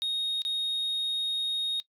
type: tone with dropouts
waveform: sine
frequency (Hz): 3729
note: A#7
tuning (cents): 0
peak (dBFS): -24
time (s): 0.02-1.8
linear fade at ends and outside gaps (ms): 0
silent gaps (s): 0.419-0.45
effects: noise-tail reverb RT60 0.1 s tail -20 dB re dry + tanh soft clip ceiling -26 dBFS